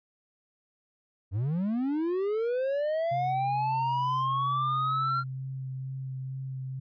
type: linear sweep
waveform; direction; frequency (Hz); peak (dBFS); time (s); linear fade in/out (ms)
triangle; up; 88.6 to 1386; -24; 1.31-5.24; 50
type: tone with vibrato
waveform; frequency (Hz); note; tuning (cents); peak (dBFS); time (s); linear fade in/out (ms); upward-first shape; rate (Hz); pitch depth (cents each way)
sine; 132.1; C3; +17; -33; 3.11-6.8; 10; sine; 2.2; 14
effects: resampled to 11025 Hz